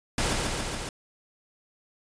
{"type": "noise with echo", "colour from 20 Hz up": "pink", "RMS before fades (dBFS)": -26, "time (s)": [0.18, 0.33], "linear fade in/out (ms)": 2, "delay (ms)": 140, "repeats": 4, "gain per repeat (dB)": -2, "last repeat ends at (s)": 0.89, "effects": ["resampled to 22050 Hz"]}